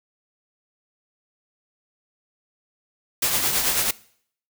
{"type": "noise with tremolo", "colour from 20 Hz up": "white", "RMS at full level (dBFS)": -20, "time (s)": [3.22, 3.91], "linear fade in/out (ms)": 5, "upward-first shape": "triangle", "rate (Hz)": 9.2, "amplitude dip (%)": 50, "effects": ["noise-tail reverb RT60 0.6 s tail -21 dB re dry"]}